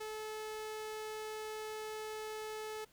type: tone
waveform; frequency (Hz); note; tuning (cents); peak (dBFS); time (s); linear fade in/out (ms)
sawtooth; 432.4; A4; -30; -37; 0-2.85; 10
effects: pink hiss -67 dBFS RMS until 2.92 s